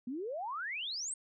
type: exponential sweep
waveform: sine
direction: up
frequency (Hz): 233.1 to 8680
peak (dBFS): -36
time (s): 0.07-1.14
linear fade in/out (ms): 5
effects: none